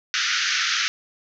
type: band-pass noise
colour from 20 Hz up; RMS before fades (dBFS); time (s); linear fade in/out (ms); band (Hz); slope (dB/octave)
pink; -23; 0.14-0.88; 0; 1300 to 6400; 96
effects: none